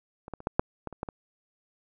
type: clicks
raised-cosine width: 1 ms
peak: -27 / -21 / -30 / -13 / -6 / -20 / -28 / -17 / -22 dBFS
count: 9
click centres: 0.281 / 0.337 / 0.404 / 0.471 / 0.595 / 0.873 / 0.927 / 1.031 / 1.088 s
effects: none